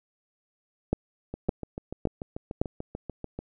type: two click trains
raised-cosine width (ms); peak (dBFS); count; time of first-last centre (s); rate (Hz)
2; -21 / -10; 15 / 4; 1.34-3.39 / 0.93-2.615; 6.83 / 1.78
effects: none